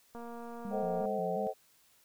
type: click train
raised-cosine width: 1 ms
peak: -33 dBFS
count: 214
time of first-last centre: 0.15-1.056 s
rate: 235 Hz
type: tone with vibrato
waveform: sine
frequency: 190 Hz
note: F#3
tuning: 46 cents sharp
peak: -38 dBFS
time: 0.65-1.47 s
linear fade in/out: 0 ms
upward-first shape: square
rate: 2.8 Hz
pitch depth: 110 cents each way
type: chord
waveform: sine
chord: A diminished seventh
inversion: none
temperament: just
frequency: 440 / 528 / 633.6 / 760.3 Hz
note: A4 / C5 / Eb5 / Gb5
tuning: 0 / +16 / +31 / +47 cents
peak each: -37 dBFS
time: 0.7-1.54 s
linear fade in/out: 50 ms
effects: white hiss -66 dBFS RMS until 2.04 s